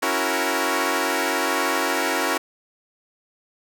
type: chord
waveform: 10% pulse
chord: F# dominant seventh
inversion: second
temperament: equal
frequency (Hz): 277.2 / 329.6 / 370 / 466.2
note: C#4 / E4 / F#4 / A#4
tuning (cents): 0 / 0 / 0 / 0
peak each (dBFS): -18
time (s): 0.02-2.38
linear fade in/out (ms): 10
effects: none